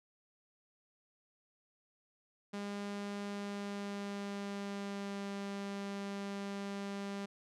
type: tone with pitch glide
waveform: sawtooth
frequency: 202.5 to 199.37 Hz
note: G#3 to G3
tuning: -43 to +30 cents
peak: -35 dBFS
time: 2.53-7.26 s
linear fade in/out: 10 ms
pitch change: -27 cents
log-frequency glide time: 3.24-5.23 s
effects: low-pass 7000 Hz 12 dB/octave